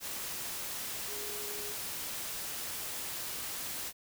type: tone in noise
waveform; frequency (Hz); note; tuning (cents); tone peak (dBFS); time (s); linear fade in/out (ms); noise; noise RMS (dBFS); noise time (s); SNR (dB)
sine; 415.3; G#4; 0; -45; 1.07-1.75; 50; white; -39; 0-3.93; -9
effects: none